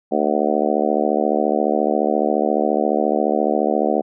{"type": "harmonic tone", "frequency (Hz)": 74.4, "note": "D2", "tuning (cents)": 23, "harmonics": [3, 4, 5, 6, 7, 8, 9, 10], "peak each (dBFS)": [-24, -24, -24, -24, -24, -24, -24, -24], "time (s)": [0.11, 4.02], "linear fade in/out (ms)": 20, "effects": []}